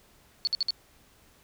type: tone bursts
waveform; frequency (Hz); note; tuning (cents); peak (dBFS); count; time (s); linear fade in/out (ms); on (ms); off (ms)
sine; 4435; C#8; 0; -23; 4; 0.45-0.706; 0; 22; 56
effects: pink hiss -60 dBFS RMS until 1.43 s